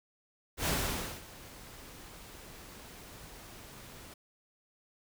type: noise with ADSR envelope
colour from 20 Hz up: pink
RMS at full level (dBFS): -30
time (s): 0.57-4.14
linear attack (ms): 90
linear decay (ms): 550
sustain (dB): -20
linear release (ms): 6
effects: none